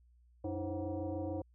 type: tone with frequency modulation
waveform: sine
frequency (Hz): 117.9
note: A#2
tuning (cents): +20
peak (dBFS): -35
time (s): 0.44-1.42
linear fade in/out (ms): 5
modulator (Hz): 209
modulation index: 2.5
effects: added 60 Hz sine -62 dBFS peak until 1.54 s